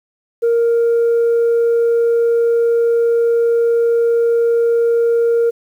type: tone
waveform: sine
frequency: 466.2 Hz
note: A#4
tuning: in tune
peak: -9 dBFS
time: 0.42-5.51 s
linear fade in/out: 20 ms
effects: tanh soft clip ceiling -9 dBFS + 8-bit